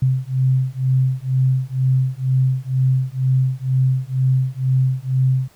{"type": "beating tone pair", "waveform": "sine", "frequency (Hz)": [129.5, 131.6], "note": ["C3", "C3"], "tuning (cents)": [-17, 10], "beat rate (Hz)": 2.1, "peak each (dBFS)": -18, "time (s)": [0.02, 5.48], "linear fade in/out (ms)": 5, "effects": ["pink hiss -53 dBFS RMS until 5.55 s"]}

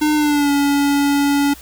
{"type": "tone with pitch glide", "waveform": "square", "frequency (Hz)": [302.6, 284], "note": ["D#4", "C#4"], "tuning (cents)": [-48, 42], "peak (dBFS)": -14, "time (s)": [0.01, 1.54], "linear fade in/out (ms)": 10, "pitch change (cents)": -110, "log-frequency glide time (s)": [0.15, 0.51], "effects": ["added 60 Hz sine -42 dBFS peak until 1.61 s", "white hiss -41 dBFS RMS until 1.61 s"]}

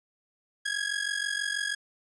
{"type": "ring-modulated tone", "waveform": "sawtooth", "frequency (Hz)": 1656, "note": "G#6", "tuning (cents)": -5, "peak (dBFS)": -22, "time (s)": [0.65, 1.75], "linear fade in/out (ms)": 10, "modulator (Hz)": 23.1, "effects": ["resampled to 24000 Hz"]}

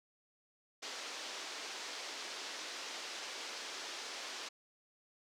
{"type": "band-pass noise", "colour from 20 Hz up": "white", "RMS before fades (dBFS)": -45, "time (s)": [0.82, 4.49], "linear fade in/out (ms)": 10, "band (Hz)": [300, 5900], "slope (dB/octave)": 24, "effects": []}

